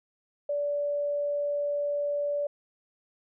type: tone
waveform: sine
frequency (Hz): 579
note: D5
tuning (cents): -25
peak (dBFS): -26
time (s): 0.49-2.47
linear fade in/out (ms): 5
effects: none